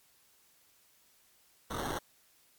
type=noise with sample-and-hold; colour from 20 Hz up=blue; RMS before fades=-36 dBFS; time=1.7-1.99 s; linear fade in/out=10 ms; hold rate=2450 Hz; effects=white hiss -66 dBFS RMS until 2.58 s + MP3 96 kbps